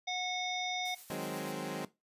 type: harmonic tone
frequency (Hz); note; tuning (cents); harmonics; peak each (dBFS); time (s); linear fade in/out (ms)
730; F#5; -24; 1 / 3 / 5 / 7 / 8; -37 / -39 / -38 / -49 / -48; 0.07-0.95; 10
type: noise with tremolo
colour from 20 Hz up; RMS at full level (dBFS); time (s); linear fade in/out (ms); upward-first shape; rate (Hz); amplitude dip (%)
blue; -49; 0.85-1.52; 5; sine; 8.2; 45
type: chord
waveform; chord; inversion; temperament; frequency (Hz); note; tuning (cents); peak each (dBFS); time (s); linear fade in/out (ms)
15% pulse; Ab dominant seventh; second; equal; 155.56 / 185 / 207.7 / 261.6; Eb3 / Gb3 / Ab3 / C4; 0 / 0 / 0 / 0; -36 / -35 / -36 / -36; 1.1-1.85; 2
effects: noise-tail reverb RT60 0.2 s tail -17 dB re dry + resampled to 32000 Hz